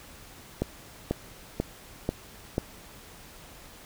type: click train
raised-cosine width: 2 ms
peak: -12 dBFS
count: 5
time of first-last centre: 0.62-2.581 s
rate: 2.04 Hz
effects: pink hiss -49 dBFS RMS until 3.85 s